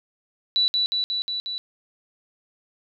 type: tone with echo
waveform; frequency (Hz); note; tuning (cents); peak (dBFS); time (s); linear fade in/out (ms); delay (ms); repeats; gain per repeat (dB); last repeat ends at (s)
sine; 3951; B7; 0; -17; 0.56-0.68; 0; 180; 5; -2; 1.58
effects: none